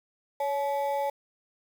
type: ring-modulated tone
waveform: triangle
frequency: 708 Hz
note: F5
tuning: 23 cents sharp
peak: -21 dBFS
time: 0.4-1.1 s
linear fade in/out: 5 ms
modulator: 148 Hz
effects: 8-bit